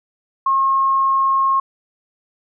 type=tone; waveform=sine; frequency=1079 Hz; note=C#6; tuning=47 cents flat; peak=-13 dBFS; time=0.46-1.6 s; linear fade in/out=5 ms; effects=none